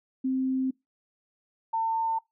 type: tone pair in turn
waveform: sine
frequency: 261.6 / 901 Hz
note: C4 / A5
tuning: 0 / +41 cents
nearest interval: octave + major sixth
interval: 2141 cents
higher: second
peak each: -24 dBFS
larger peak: neither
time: 0.24-0.71 / 1.73-2.19 s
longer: first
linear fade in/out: 10 ms
effects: noise-tail reverb RT60 0.2 s tail -24 dB re dry

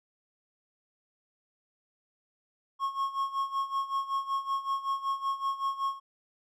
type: tone with tremolo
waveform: triangle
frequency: 1091 Hz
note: C#6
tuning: 28 cents flat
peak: -24 dBFS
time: 2.79-6 s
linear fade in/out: 50 ms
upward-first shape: sine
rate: 5.3 Hz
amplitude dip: 80%
effects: none

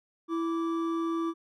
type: tone pair together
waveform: triangle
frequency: 331 / 1164 Hz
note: E4 / D6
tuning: +7 / -16 cents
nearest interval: octave + minor seventh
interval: 2177 cents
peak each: -26 / -34 dBFS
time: 0.28-1.34 s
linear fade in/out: 50 ms
effects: none

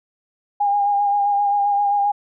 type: tone with vibrato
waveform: sine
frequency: 812 Hz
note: G#5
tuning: 39 cents flat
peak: -15 dBFS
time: 0.6-2.12 s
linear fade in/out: 10 ms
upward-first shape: sine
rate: 7.6 Hz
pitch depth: 25 cents each way
effects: none

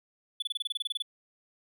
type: tone bursts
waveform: triangle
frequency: 3458 Hz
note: A7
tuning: 31 cents flat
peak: -27 dBFS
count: 13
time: 0.4-1.023 s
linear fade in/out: 5 ms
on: 23 ms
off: 27 ms
effects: none

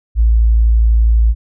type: tone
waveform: sine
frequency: 56.1 Hz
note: A1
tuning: 34 cents sharp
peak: -7 dBFS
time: 0.15-1.35 s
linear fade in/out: 50 ms
effects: none

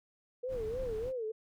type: tone with vibrato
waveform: sine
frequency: 475.6 Hz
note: A#4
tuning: 35 cents sharp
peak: -34 dBFS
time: 0.43-1.32 s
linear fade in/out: 10 ms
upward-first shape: sine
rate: 3.3 Hz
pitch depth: 170 cents each way
type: noise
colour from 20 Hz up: brown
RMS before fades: -44 dBFS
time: 0.48-1.13 s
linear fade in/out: 50 ms
effects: none

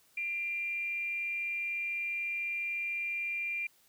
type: tone with frequency modulation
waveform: sine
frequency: 2382 Hz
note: D7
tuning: 24 cents sharp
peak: -32 dBFS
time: 0.17-3.67 s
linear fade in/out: 5 ms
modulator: 342 Hz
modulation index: 0.23
effects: white hiss -66 dBFS RMS until 3.88 s

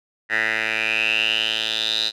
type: tone with band-pass filter sweep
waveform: 10% pulse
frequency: 110 Hz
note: A2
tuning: in tune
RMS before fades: -22 dBFS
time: 0.29-2.12 s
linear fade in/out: 50 ms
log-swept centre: 1900 to 4000 Hz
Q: 8.3
effects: none

